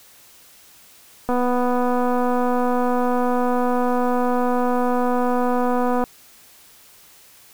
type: click train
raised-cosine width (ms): 1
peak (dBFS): -9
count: 1174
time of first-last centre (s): 1.29-6.039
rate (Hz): 247
effects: white hiss -49 dBFS RMS until 7.53 s